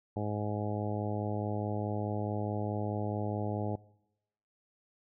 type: harmonic tone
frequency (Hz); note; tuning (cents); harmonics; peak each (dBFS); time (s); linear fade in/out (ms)
104.7; G#2; +15; 1 / 2 / 3 / 4 / 5 / 6 / 7 / 8; -35 / -38 / -40 / -41 / -42 / -43 / -43 / -44; 0.16-3.76; 5
effects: noise-tail reverb RT60 0.9 s tail -23 dB re dry